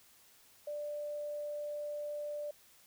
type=tone; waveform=sine; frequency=590 Hz; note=D5; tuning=8 cents sharp; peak=-37 dBFS; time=0.67-2.51 s; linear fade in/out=5 ms; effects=white hiss -63 dBFS RMS until 2.86 s